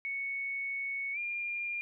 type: tone with pitch glide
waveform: sine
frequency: 2217 to 2404 Hz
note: C#7 to D7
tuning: 0 to +40 cents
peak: -33 dBFS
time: 0.05-1.81 s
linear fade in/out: 0 ms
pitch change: +140 cents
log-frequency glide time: 1.13-1.18 s
effects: none